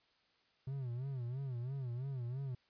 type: tone with vibrato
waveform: triangle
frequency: 128.2 Hz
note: C3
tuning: 35 cents flat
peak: -36 dBFS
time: 0.67-2.55 s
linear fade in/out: 5 ms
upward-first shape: sine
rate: 3 Hz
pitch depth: 140 cents each way
effects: white hiss -73 dBFS RMS until 2.69 s + resampled to 11025 Hz